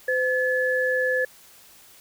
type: tone pair together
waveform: sine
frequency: 510.8 / 1718 Hz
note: C5 / A6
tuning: -42 / -42 cents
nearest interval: octave + major sixth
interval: 2100 cents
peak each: -23 dBFS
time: 0.08-1.25 s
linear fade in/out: 5 ms
effects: white hiss -51 dBFS RMS until 2 s